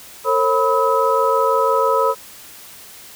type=tone cluster; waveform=sine; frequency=453 / 539 / 988 / 1283 Hz; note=A#4 / C#5 / B5 / E6; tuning=-50 / -49 / 0 / -47 cents; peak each=-19 dBFS; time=0.24-2.15 s; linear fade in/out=50 ms; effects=white hiss -40 dBFS RMS until 3.15 s